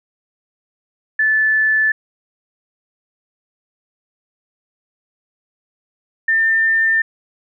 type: tone pair in turn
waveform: sine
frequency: 1746 / 1797.2 Hz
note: A6 / A6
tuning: -14 / +36 cents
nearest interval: minor second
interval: 50 cents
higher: second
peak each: -12 dBFS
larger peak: neither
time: 1.19-1.92 / 6.28-7.02 s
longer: second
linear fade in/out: 5 ms
effects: none